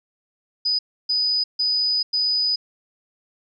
sine tone bursts at uneven times, 4978 Hz, D#8, in tune, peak -18 dBFS, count 4, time 0.65-0.79 / 1.09-1.44 / 1.59-2.03 / 2.13-2.56 s, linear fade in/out 10 ms, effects none

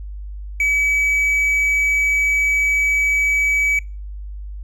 triangle tone, 2283 Hz, D7, 50 cents flat, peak -13 dBFS, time 0.6-3.79 s, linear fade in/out 2 ms, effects noise-tail reverb RT60 0.3 s tail -25 dB re dry + added 50 Hz sine -28 dBFS peak until 4.63 s

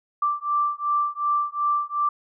sine beating tone pair, 1173 / 1175.7 Hz, D6 / D6, -2 / +2 cents, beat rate 2.7 Hz, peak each -24 dBFS, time 0.22-2.09 s, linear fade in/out 5 ms, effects none

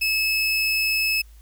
30% pulse tone, 2596 Hz, E7, 27 cents flat, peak -17 dBFS, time 0.01-1.22 s, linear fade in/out 10 ms, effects added 54 Hz sine -44 dBFS peak until 1.41 s + white hiss -59 dBFS RMS until 1.41 s

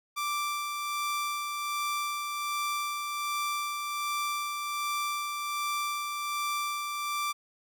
sawtooth tone with tremolo, 1174.7 Hz, D6, in tune, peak -25 dBFS, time 0.16-7.33 s, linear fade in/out 20 ms, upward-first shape sine, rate 1.3 Hz, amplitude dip 35%, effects none

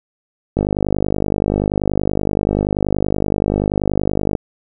click train, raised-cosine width 2 ms, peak -3 dBFS, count 192, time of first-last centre 0.57-4.352 s, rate 50.5 Hz, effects none

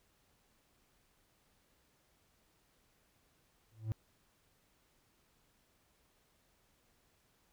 triangle tone with exponential growth, 110 Hz, A2, in tune, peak -28 dBFS, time 3.71-3.92 s, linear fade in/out 0 ms, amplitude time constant 45 ms, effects pink hiss -73 dBFS RMS until 7.52 s

